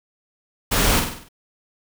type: noise with echo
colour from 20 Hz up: pink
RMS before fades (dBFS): -19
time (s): 0.71-1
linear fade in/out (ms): 10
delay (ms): 48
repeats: 6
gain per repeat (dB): -5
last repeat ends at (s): 1.288
effects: none